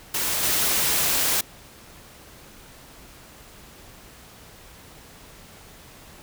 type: noise with level steps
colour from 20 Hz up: white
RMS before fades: -25 / -22 dBFS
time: 0.14-1.41 s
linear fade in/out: 5 ms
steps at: 0.43 s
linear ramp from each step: 5 ms
effects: pink hiss -47 dBFS RMS until 6.22 s